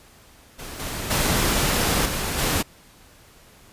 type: noise with level steps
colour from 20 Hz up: pink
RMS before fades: -36 / -30 / -21 / -26 / -22 dBFS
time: 0.58-2.63 s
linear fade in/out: 20 ms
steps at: 0.79 / 1.1 / 2.05 / 2.38 s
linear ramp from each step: 10 ms
effects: pink hiss -51 dBFS RMS until 3.72 s + resampled to 32000 Hz